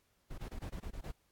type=noise bursts; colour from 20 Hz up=brown; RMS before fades=-42 dBFS; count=8; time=0.3-1.117 s; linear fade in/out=10 ms; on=82 ms; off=23 ms; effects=pink hiss -75 dBFS RMS until 1.31 s + AAC 64 kbps